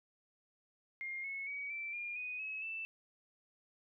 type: tone with pitch steps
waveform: sine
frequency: 2123 / 2192 / 2262 / 2335 / 2411 / 2488 / 2569 / 2652 Hz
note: C7 / C#7 / C#7 / D7 / D7 / D#7 / E7 / E7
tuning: +25 / -20 / +34 / -11 / +45 / -1 / -45 / +10 cents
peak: -39 dBFS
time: 1.01-2.85 s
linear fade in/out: 0 ms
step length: 230 ms
effects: none